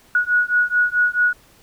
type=beating tone pair; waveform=sine; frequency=1457 / 1461.6 Hz; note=F#6 / F#6; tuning=-27 / -22 cents; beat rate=4.6 Hz; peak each=-18 dBFS; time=0.15-1.33 s; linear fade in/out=2 ms; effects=pink hiss -52 dBFS RMS until 1.62 s